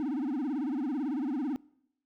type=tone with vibrato; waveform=triangle; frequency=277.2 Hz; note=C#4; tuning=in tune; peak=-27 dBFS; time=0-1.56 s; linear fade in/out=0 ms; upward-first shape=sine; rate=18 Hz; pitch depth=230 cents each way; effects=noise-tail reverb RT60 0.8 s tail -23 dB re dry